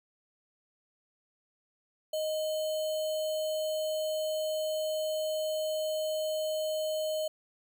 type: tone with sample-and-hold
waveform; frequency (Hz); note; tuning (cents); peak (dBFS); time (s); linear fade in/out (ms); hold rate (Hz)
sine; 622.3; D#5; 0; -29; 2.13-7.28; 5; 3675
effects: none